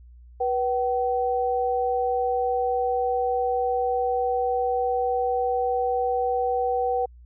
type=tone pair together; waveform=sine; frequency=487.5 / 764.1 Hz; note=B4 / G5; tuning=-23 / -44 cents; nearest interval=minor sixth; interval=779 cents; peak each=-24 dBFS; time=0.4-7.06 s; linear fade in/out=10 ms; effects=added 60 Hz sine -45 dBFS peak until 7.25 s